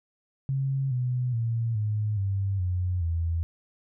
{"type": "tone with pitch steps", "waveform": "sine", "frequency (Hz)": [135.4, 124.88, 115.18, 106.23, 97.98, 90.37, 83.35], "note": ["C#3", "B2", "A#2", "G#2", "G2", "F#2", "E2"], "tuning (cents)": [-40, 20, -20, 40, 0, -40, 20], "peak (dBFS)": -24, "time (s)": [0.49, 3.43], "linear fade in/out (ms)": 0, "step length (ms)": 420, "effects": []}